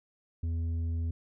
sine tone with tanh clipping, 83 Hz, E2, 12 cents sharp, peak -30 dBFS, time 0.43-1.11 s, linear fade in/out 5 ms, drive 6 dB, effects none

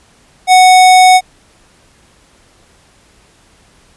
square tone, 740 Hz, F#5, in tune, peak -3 dBFS, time 0.47-1.21 s, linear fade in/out 50 ms, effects pink hiss -48 dBFS RMS until 3.96 s + resampled to 24000 Hz

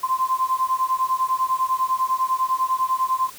sine beating tone pair, 1034 / 1044 Hz, C6 / C6, -21 / -4 cents, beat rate 10 Hz, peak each -22 dBFS, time 0.03-3.3 s, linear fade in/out 10 ms, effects white hiss -42 dBFS RMS until 3.38 s

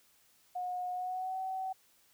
sine tone with pitch glide, 724 to 757.8 Hz, F#5 to F#5, -38 to +41 cents, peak -34 dBFS, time 0.55-1.73 s, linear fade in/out 10 ms, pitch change +79 cents, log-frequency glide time 0.92-1.39 s, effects white hiss -67 dBFS RMS until 2.13 s

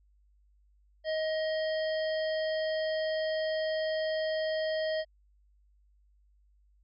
harmonic tone with a mistuned harmonic, 629 Hz, D#5, 19 cents sharp, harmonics 1 / 3 / 5 / 7 / 8, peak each -29 / -39 / -43 / -46 / -47 dBFS, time 1.04-5.05 s, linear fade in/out 50 ms, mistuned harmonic 5, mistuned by +25 cents, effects added 50 Hz sine -62 dBFS peak until 6.83 s

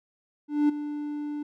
triangle tone with ADSR envelope, 295.1 Hz, D4, 8 cents sharp, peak -15 dBFS, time 0.48-1.43 s, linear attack 210 ms, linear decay 11 ms, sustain -13 dB, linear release 6 ms, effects none

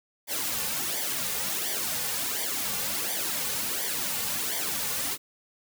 white noise with flanger, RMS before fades -30 dBFS, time 0.27-5.18 s, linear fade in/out 50 ms, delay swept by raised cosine 0.74 to 3.14 ms, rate 1.4 Hz, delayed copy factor -0.75, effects none

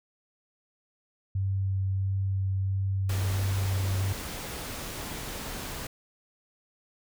sine tone with vibrato, 96.4 Hz, G2, 28 cents flat, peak -25 dBFS, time 1.35-4.13 s, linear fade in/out 5 ms, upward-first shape sine, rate 1.5 Hz, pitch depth 9 cents each way
pink noise, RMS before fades -37 dBFS, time 3.09-5.87 s, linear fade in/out 5 ms
effects none

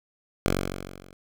5% pulse tone with level ramp, 46.41 Hz, F#1, 6 cents sharp, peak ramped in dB -9 to -38 dBFS, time 0.46-1.13 s, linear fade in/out 0 ms, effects none

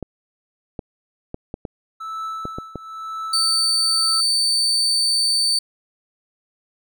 clicks, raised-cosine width 2 ms, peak -15 dBFS, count 8, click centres 0.027 / 0.792 / 1.344 / 1.541 / 1.652 / 2.454 / 2.585 / 2.757 s
triangle tone with tremolo, 1313 Hz, E6, 7 cents flat, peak -23 dBFS, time 2-4.21 s, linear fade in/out 10 ms, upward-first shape triangle, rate 1 Hz, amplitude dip 85%
35% pulse tone, 4559 Hz, C#8, 48 cents sharp, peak -15 dBFS, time 3.33-5.59 s, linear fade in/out 5 ms
effects none

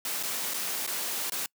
white noise with dropouts, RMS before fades -32 dBFS, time 0.05-1.46 s, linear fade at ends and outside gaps 1 ms, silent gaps 0.228-0.234 / 0.537-0.542 / 0.865-0.875 / 1.298-1.32 s, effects noise-tail reverb RT60 0.1 s tail -26 dB re dry + high-pass 200 Hz 12 dB/octave

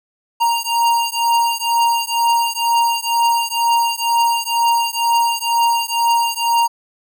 square beating tone pair, 932.3 / 934.4 Hz, A#5 / A#5, 0 / +4 cents, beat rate 2.1 Hz, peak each -18 / -18 dBFS, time 0.4-6.68 s, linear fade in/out 20 ms, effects none

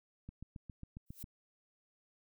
click train, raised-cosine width 5 ms, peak -34 dBFS, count 8, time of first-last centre 0.29-1.241 s, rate 7.36 Hz
violet noise with exponential growth, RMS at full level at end -44 dBFS, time 1.06-1.23 s, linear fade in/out 5 ms, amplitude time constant 36 ms
effects none

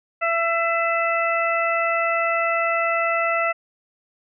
harmonic tone with a mistuned harmonic, 670 Hz, E5, 28 cents sharp, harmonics 1 / 2 / 3 / 4, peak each -23 / -23 / -25 / -27 dBFS, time 0.21-3.53 s, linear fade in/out 20 ms, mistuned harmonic 4, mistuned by -31 cents, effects none

